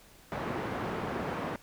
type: band-pass noise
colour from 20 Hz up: pink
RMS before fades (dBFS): -35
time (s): 0.32-1.56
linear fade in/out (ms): 0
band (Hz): 140 to 1500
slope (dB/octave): 12
effects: pink hiss -57 dBFS RMS until 1.62 s